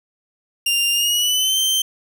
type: tone with pitch glide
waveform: sawtooth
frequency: 2794 to 3118 Hz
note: F7 to G7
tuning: 0 to -10 cents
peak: -13 dBFS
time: 0.66-1.82 s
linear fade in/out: 5 ms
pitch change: +190 cents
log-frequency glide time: 0.92-1.58 s
effects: none